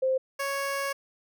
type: tone pair in turn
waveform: sine / 15% pulse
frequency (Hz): 523.3 / 554.4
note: C5 / C#5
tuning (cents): 0 / 0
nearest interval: minor second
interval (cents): 100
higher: second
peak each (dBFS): -22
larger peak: neither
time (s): 0.02-0.18 / 0.39-0.93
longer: second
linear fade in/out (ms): 10
effects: none